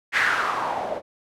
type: noise with low-pass filter sweep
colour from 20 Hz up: blue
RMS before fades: -24 dBFS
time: 0.12-1.02 s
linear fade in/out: 50 ms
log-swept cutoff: 2000 to 550 Hz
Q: 4
effects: none